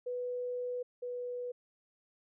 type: tone pair in turn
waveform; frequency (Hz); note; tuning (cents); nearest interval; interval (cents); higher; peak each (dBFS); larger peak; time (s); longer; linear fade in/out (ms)
sine; 493.9 / 491.3; B4 / B4; 0 / -9; unison; 9; first; -34 / -36; first; 0.06-0.83 / 1.02-1.52; first; 10
effects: none